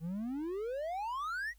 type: exponential sweep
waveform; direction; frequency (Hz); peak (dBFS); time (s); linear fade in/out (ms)
triangle; up; 155.1 to 1975.5; -33; 0-1.54; 50
effects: added 50 Hz sine -59 dBFS peak until 1.58 s + white hiss -72 dBFS RMS until 1.58 s